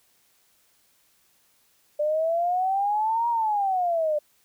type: exponential two-way sweep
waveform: sine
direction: up then down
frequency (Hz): 590 to 952 to 590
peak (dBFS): -21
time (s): 1.99-4.19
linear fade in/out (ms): 10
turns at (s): 3.29
effects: white hiss -64 dBFS RMS until 4.44 s